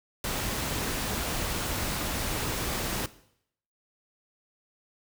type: noise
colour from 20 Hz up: pink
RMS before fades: -31 dBFS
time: 0.24-3.06 s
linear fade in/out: 2 ms
effects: noise-tail reverb RT60 0.7 s tail -17 dB re dry